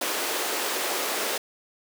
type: high-pass noise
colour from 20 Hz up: pink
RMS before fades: -28 dBFS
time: 0.01-1.38 s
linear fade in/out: 5 ms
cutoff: 340 Hz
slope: 24 dB/octave
effects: none